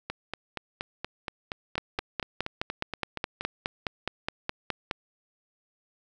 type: two click trains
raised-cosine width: 0.3 ms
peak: -16 / -12 dBFS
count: 15 / 16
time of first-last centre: 0.1-3.41 / 1.78-4.912 s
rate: 4.23 / 4.79 Hz
effects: none